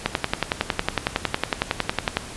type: click train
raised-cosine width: 0.3 ms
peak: -3 dBFS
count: 24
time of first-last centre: 0.06-2.17 s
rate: 10.9 Hz
effects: pink hiss -37 dBFS RMS until 2.36 s + resampled to 24000 Hz